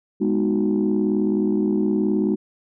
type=chord; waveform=sine; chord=G# minor seventh; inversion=none; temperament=equal; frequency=207.7 / 246.9 / 311.1 / 370 Hz; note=G#3 / B3 / D#4 / F#4; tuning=0 / 0 / 0 / 0 cents; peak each=-20 / -26 / -22 / -23 dBFS; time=0.2-2.36 s; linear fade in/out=20 ms; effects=tanh soft clip ceiling -11 dBFS